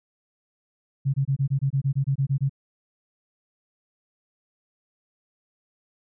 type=tone bursts; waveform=sine; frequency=136.9 Hz; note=C#3; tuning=21 cents flat; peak=-19 dBFS; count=13; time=1.05-2.495 s; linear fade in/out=20 ms; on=89 ms; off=24 ms; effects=none